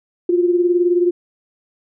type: beating tone pair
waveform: sine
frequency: 350 / 369 Hz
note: F4 / F#4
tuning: +4 / -5 cents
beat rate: 19 Hz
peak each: -13 / -20 dBFS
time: 0.29-1.11 s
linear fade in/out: 5 ms
effects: none